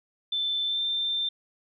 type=tone with pitch glide; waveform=sine; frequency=3534 to 3575 Hz; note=A7 to A7; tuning=+7 to +27 cents; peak=-25 dBFS; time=0.32-1.29 s; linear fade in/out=5 ms; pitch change=+20 cents; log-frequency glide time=0.66-0.81 s; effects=none